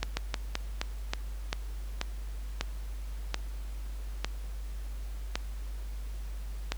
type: slowing click train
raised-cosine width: 0.2 ms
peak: -12 dBFS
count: 13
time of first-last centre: 0.03-6.72 s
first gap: 140 ms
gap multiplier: 1.23
effects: added 50 Hz sine -35 dBFS peak until 6.77 s + pink hiss -54 dBFS RMS until 6.77 s